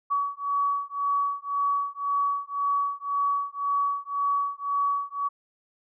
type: beating tone pair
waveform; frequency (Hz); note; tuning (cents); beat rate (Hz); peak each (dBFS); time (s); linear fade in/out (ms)
sine; 1132 / 1133.9; C#6 / C#6; +36 / +39; 1.9; -27; 0.1-5.29; 20
effects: none